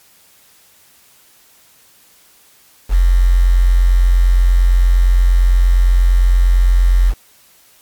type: tone with quantisation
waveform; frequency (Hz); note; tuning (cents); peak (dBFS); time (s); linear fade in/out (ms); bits
sine; 44.34; F1; +27; -7; 2.89-7.14; 50; 5
effects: white hiss -49 dBFS RMS until 7.81 s + MP3 96 kbps